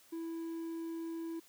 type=tone with quantisation; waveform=triangle; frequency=330 Hz; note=E4; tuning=2 cents sharp; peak=-36 dBFS; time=0.12-1.4 s; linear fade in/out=10 ms; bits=11; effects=white hiss -63 dBFS RMS until 1.48 s + high-pass 80 Hz 12 dB/octave